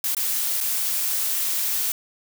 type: noise with dropouts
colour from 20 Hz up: blue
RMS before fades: -24 dBFS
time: 0.04-1.92 s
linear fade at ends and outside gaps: 2 ms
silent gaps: 0.148-0.167 / 0.605-0.61 s
effects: none